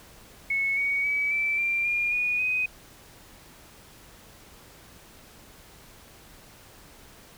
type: tone with pitch steps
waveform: sine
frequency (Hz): 2200 / 2241 / 2283 / 2325 / 2369 / 2413 / 2458 / 2504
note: C#7 / C#7 / D7 / D7 / D7 / D7 / D#7 / D#7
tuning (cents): -14 / +18 / -50 / -18 / +14 / +46 / -22 / +10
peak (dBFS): -23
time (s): 0.5-2.66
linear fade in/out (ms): 5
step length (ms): 270
effects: pink hiss -51 dBFS RMS until 7.37 s